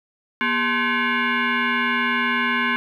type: tone with frequency modulation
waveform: sine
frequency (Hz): 240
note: B3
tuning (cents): -49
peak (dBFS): -18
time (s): 0.41-2.76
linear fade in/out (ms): 0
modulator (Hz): 644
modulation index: 3.5
effects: 9-bit